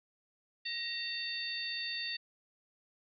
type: harmonic tone with a mistuned harmonic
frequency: 907 Hz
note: A#5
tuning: 48 cents flat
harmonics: 2 / 3 / 4 / 5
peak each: -42 / -42 / -42 / -39 dBFS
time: 0.65-2.17 s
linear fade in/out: 10 ms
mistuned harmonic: 2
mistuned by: +65 cents
effects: none